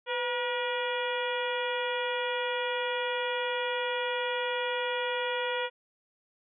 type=harmonic tone with a mistuned harmonic; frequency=480.2 Hz; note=B4; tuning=49 cents flat; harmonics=1 / 2 / 3 / 4 / 5 / 6 / 7; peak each=-32 / -35 / -37 / -38 / -39 / -40 / -40 dBFS; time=0.06-5.7 s; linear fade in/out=50 ms; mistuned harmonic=1; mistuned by=+70 cents; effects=none